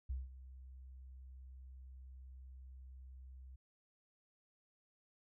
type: tone with ADSR envelope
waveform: sine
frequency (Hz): 64.7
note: C2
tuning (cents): -19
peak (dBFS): -36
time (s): 0.09-3.56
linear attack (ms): 12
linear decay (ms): 180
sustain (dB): -15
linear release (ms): 7
effects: none